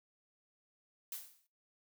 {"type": "noise with exponential decay", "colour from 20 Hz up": "blue", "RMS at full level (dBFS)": -40, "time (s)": [1.12, 1.47], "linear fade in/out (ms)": 2, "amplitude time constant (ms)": 74, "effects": ["noise-tail reverb RT60 0.3 s tail -19 dB re dry"]}